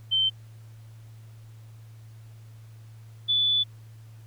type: tone pair in turn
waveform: sine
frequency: 3101 / 3471 Hz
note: G7 / A7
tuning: -19 / -24 cents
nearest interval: major second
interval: 195 cents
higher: second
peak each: -20 dBFS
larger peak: neither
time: 0.11-0.3 / 3.28-3.64 s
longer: second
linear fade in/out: 20 ms
effects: added 111 Hz sine -44 dBFS peak until 4.26 s + pink hiss -61 dBFS RMS until 4.26 s